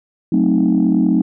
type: chord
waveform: sine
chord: F# diminished seventh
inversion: none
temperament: equal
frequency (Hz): 185 / 220 / 261.6 / 311.1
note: F#3 / A3 / C4 / Eb4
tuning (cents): 0 / 0 / 0 / 0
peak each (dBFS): -16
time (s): 0.32-1.22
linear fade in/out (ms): 5
effects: tanh soft clip ceiling -5 dBFS